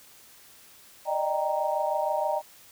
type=chord; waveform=sine; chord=Eb major seventh; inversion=third; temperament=equal with one note detuned; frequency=595.9 / 622.3 / 784 / 932.3 Hz; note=D5 / Eb5 / G5 / Bb5; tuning=+25 / 0 / 0 / 0 cents; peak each=-30 dBFS; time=1.05-2.42 s; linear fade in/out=50 ms; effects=white hiss -53 dBFS RMS until 2.71 s

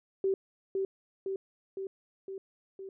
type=tone with echo; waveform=sine; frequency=386.1 Hz; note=G4; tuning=26 cents flat; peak=-25 dBFS; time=0.24-0.34 s; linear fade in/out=2 ms; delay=510 ms; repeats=5; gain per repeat=-3 dB; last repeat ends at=2.89 s; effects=none

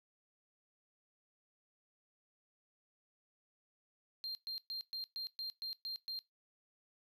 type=tone bursts; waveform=triangle; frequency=4186 Hz; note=C8; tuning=in tune; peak=-37 dBFS; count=9; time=4.24-6.19 s; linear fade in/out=0 ms; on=110 ms; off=120 ms; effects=noise-tail reverb RT60 0.2 s tail -21 dB re dry + tanh soft clip ceiling -34 dBFS

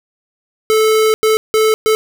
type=tone bursts at uneven times; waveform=square; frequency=436.2 Hz; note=A4; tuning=15 cents flat; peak=-10 dBFS; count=4; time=0.7-1.14 / 1.23-1.37 / 1.54-1.74 / 1.86-1.95 s; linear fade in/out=0 ms; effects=8-bit

